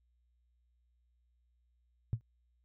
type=tone with exponential decay; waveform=sine; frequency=114.8 Hz; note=A#2; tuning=26 cents flat; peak=-25 dBFS; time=2.13-2.21 s; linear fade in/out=0 ms; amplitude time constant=17 ms; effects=added 60 Hz sine -70 dBFS peak until 2.64 s